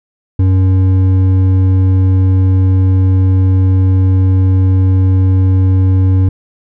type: tone with hard clipping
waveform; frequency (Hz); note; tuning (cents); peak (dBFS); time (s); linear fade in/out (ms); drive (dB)
sine; 94; F#2; +28; -8; 0.39-6.29; 5; 7
effects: none